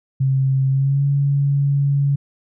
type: tone with pitch glide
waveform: sine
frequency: 133.9 to 140.72 Hz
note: C3 to C#3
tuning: +40 to +26 cents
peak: -14 dBFS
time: 0.2-2.16 s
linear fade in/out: 10 ms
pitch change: +86 cents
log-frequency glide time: 0.69-1.04 s
effects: none